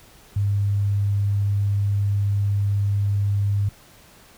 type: tone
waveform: sine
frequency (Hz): 100.9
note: G#2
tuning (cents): -49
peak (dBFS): -18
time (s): 0.36-3.69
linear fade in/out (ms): 5
effects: pink hiss -50 dBFS RMS until 4.37 s